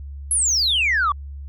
sine exponential sweep, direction down, 11100 to 1108.7 Hz, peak -15 dBFS, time 0.31-1.12 s, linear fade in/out 2 ms, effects tanh soft clip ceiling -13 dBFS + added 70 Hz sine -31 dBFS peak until 1.48 s

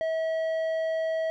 square tone with low-pass filter, 645 Hz, E5, 38 cents flat, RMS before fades -28 dBFS, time 0.01-1.3 s, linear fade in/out 0 ms, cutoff 1900 Hz, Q 0.55, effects none

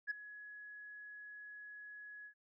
sine tone with ADSR envelope, 1683 Hz, G#6, 23 cents sharp, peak -32 dBFS, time 0.07-2.34 s, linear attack 37 ms, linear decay 11 ms, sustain -17 dB, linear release 85 ms, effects tanh soft clip ceiling -31 dBFS

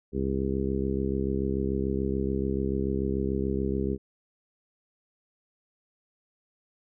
harmonic tone, 66.9 Hz, C2, 39 cents sharp, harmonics 1 / 2 / 3 / 4 / 5 / 6 / 7, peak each -32 / -35 / -31 / -35 / -34 / -31 / -40 dBFS, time 0.12-3.98 s, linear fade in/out 50 ms, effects none

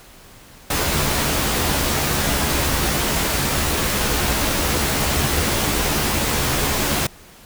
pink noise with comb filter, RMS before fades -20 dBFS, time 0.7-7.07 s, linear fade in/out 5 ms, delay 14 ms, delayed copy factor +0.55, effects pink hiss -45 dBFS RMS until 7.45 s

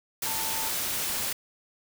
sine tone in noise, 891 Hz, A5, 22 cents sharp, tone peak -37 dBFS, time 0.26-0.69 s, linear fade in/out 5 ms, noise white, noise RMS -30 dBFS, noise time 0.22-1.33 s, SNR -10 dB, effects none

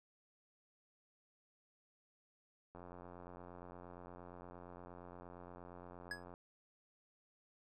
click train, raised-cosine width 1 ms, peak -39 dBFS, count 319, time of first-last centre 2.75-6.339 s, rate 88.6 Hz
square tone with exponential decay, 1673 Hz, G#6, 12 cents sharp, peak -38 dBFS, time 6.11-6.24 s, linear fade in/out 2 ms, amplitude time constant 28 ms
effects low-pass 8000 Hz 12 dB/octave

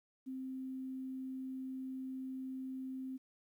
sine tone, 261.6 Hz, C4, in tune, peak -40 dBFS, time 0.26-3.18 s, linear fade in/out 20 ms, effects 12-bit

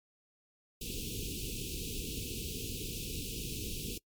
pink band-stop noise, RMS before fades -39 dBFS, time 0.81-3.98 s, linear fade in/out 5 ms, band 480 to 2500 Hz, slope 96 dB/octave, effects noise-tail reverb RT60 0.1 s tail -23 dB re dry + MP3 96 kbps

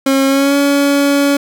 30% pulse tone with pitch glide, 270.7 to 282.5 Hz, C#4 to C#4, -41 to +33 cents, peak -7 dBFS, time 0.06-1.37 s, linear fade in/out 5 ms, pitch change +74 cents, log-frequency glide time 0.27-0.56 s, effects none

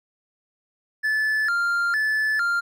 triangle tone with vibrato, 1557 Hz, G6, 12 cents flat, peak -18 dBFS, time 1.03-2.61 s, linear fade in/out 20 ms, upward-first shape square, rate 1.1 Hz, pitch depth 190 cents each way, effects none

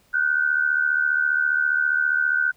sine tone pair together, 1454 / 1528.9 Hz, F#6 / G6, -31 / -44 cents, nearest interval minor second, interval 87 cents, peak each -21 dBFS, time 0.13-2.52 s, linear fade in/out 20 ms, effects pink hiss -60 dBFS RMS until 2.56 s

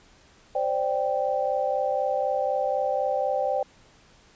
sine chord, C suspended second, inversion none, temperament equal, 523.3 / 587.3 / 784 Hz, C5 / D5 / G5, 0 / 0 / 0 cents, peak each -27 dBFS, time 0.55-3.63 s, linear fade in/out 5 ms, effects pink hiss -56 dBFS RMS until 4.35 s + resampled to 16000 Hz

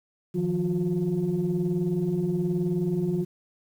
sine tone cluster, 156.9 / 175.8 / 358.6 Hz, D#3 / F3 / F4, +15 / +12 / +46 cents, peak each -29 / -25 / -27 dBFS, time 0.34-3.25 s, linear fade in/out 20 ms, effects tanh soft clip ceiling -17 dBFS + 9-bit

